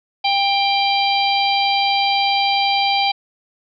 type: harmonic tone with a mistuned harmonic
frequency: 789 Hz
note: G5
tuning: 11 cents sharp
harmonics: 1 / 3 / 4 / 5 / 6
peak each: -17 / -22 / -23 / -24 / -25 dBFS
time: 0.24-3.12 s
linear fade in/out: 10 ms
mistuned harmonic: 1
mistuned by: +18 cents
effects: none